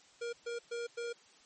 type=tone bursts at uneven times; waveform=square; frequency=471.6 Hz; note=A#4; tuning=20 cents sharp; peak=-37 dBFS; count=4; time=0.21-0.33 / 0.46-0.59 / 0.71-0.87 / 0.97-1.13 s; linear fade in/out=10 ms; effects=white hiss -62 dBFS RMS until 1.45 s + MP3 32 kbps